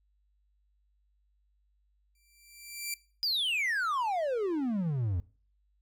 10% pulse tone with exponential growth, 2349 Hz, D7, in tune, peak -23 dBFS, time 2.15-2.94 s, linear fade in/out 2 ms, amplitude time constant 170 ms
triangle exponential sweep, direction down, 5020 to 82.41 Hz, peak -26 dBFS, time 3.23-5.2 s, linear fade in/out 0 ms
effects noise-tail reverb RT60 0.4 s tail -19 dB re dry + added 50 Hz sine -68 dBFS peak until 5.81 s

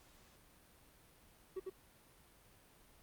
triangle tone with echo, 378.3 Hz, F#4, 38 cents sharp, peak -37 dBFS, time 1.56-1.6 s, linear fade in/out 10 ms, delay 100 ms, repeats 1, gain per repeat -2 dB, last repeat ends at 1.7 s, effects pink hiss -65 dBFS RMS until 3.02 s + Opus 48 kbps

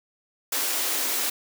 white high-pass noise, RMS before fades -26 dBFS, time 0.52-1.3 s, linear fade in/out 5 ms, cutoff 240 Hz, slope 96 dB/octave, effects none

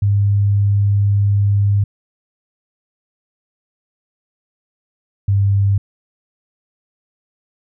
sine tone pair in turn, 101.1 / 99.48 Hz, G#2 / G2, -46 / +26 cents, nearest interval unison, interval 28 cents, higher first, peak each -11 dBFS, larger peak neither, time 0.02-1.84 / 5.28-5.78 s, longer first, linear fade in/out 5 ms, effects none

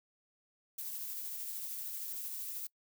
violet noise with tremolo, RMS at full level -40 dBFS, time 0.78-2.67 s, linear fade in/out 5 ms, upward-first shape triangle, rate 13 Hz, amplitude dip 30%, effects noise-tail reverb RT60 0.1 s tail -24 dB re dry

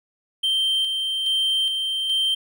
triangle tone with tremolo, 3136 Hz, G7, in tune, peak -17 dBFS, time 0.43-2.35 s, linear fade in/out 10 ms, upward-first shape square, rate 1.2 Hz, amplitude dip 35%, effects none

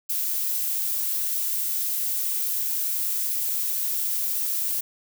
violet noise, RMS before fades -26 dBFS, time 0.09-4.81 s, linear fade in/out 10 ms, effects none

